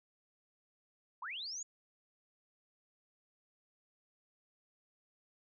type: linear sweep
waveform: sine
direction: up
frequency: 875 to 6970 Hz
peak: -40 dBFS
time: 1.22-1.63 s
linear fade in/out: 5 ms
effects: none